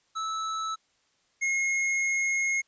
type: tone pair in turn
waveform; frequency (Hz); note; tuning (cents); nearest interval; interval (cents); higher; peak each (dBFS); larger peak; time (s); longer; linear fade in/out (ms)
square; 1308 / 2157; E6 / C#7; -14 / -48; major sixth; 866; second; -30 / -25; second; 0.15-0.76 / 1.41-2.62; second; 20
effects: white hiss -69 dBFS RMS until 2.67 s + resampled to 16000 Hz